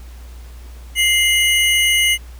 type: tone pair together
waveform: square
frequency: 2093 / 2925 Hz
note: C7 / F#7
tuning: 0 / -21 cents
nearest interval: tritone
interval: 579 cents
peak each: -16 / -16 dBFS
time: 0.95-2.18 s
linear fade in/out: 50 ms
effects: added 60 Hz sine -33 dBFS peak until 2.39 s + pink hiss -47 dBFS RMS until 2.39 s